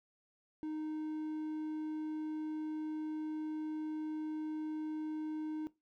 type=tone; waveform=triangle; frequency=309.6 Hz; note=D#4; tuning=9 cents flat; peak=-35 dBFS; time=0.63-5.67 s; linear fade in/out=0 ms; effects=noise-tail reverb RT60 0.2 s tail -18 dB re dry